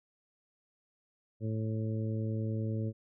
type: harmonic tone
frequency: 110 Hz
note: A2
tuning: in tune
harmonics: 1 / 2 / 3 / 4 / 5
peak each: -32 / -38 / -42 / -44 / -46 dBFS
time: 1.4-2.93 s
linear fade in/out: 50 ms
effects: none